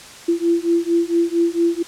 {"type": "beating tone pair", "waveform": "sine", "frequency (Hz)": [336.8, 341.2], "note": ["E4", "F4"], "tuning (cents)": [37, -40], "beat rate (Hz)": 4.4, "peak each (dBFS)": [-18, -18], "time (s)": [0.28, 1.83], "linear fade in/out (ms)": 10, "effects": ["white hiss -39 dBFS RMS until 1.87 s", "low-pass 8000 Hz 12 dB/octave"]}